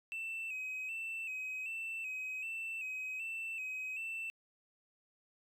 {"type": "tone with vibrato", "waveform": "triangle", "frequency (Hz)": 2599, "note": "E7", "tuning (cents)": -25, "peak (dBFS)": -36, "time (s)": [0.12, 4.3], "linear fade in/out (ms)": 0, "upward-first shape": "square", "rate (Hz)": 1.3, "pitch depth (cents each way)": 46, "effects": ["tanh soft clip ceiling -33 dBFS"]}